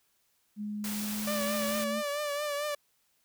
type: tone with pitch glide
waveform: sine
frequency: 208.9 to 219.8 Hz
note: G#3 to A3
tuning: +10 to -2 cents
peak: -33 dBFS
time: 0.56-2.03 s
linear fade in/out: 50 ms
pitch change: +88 cents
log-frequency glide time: 0.98-1.88 s
type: noise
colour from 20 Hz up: white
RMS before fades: -38 dBFS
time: 0.84-1.84 s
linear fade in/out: 2 ms
type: tone with vibrato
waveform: sawtooth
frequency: 585 Hz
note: D5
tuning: 7 cents flat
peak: -27 dBFS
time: 1.27-2.75 s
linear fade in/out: 5 ms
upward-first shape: triangle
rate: 4.5 Hz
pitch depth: 54 cents each way
effects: white hiss -72 dBFS RMS until 3.24 s